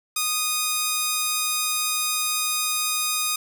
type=tone; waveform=5% pulse; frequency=1238 Hz; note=D#6; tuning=9 cents flat; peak=-10 dBFS; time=0.16-3.36 s; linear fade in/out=5 ms; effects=none